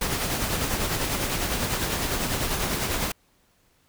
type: noise with tremolo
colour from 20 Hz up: pink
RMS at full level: -25 dBFS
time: 0.01-3.12 s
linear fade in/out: 5 ms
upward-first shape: sine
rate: 10 Hz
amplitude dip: 40%
effects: pink hiss -64 dBFS RMS until 3.88 s